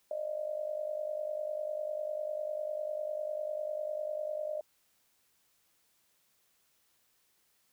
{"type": "tone with amplitude modulation", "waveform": "sine", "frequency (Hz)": 610, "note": "D#5", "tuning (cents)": -34, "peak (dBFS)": -30, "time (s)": [0.11, 4.61], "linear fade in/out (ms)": 2, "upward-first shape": "sine", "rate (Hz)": 50, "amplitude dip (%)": 75, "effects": ["white hiss -72 dBFS RMS until 7.72 s"]}